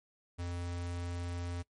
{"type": "tone", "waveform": "square", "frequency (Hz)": 87.31, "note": "F2", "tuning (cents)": 0, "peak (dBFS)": -37, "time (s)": [0.38, 1.63], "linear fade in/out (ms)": 20, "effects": ["noise-tail reverb RT60 0.1 s tail -20 dB re dry", "MP3 48 kbps"]}